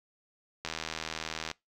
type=click train; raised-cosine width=0.2 ms; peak=-17 dBFS; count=70; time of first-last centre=0.65-1.514 s; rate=79.9 Hz; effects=noise-tail reverb RT60 0.2 s tail -24 dB re dry